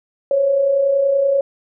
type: tone pair together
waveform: sine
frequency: 523.9 / 554.4 Hz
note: C5 / C#5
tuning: +2 / 0 cents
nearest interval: minor second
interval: 98 cents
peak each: -24 / -13 dBFS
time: 0.31-1.41 s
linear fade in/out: 2 ms
effects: none